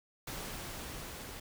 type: noise with level ramp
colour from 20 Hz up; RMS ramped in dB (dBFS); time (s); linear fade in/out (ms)
pink; -41 to -46; 0.27-1.4; 5
effects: none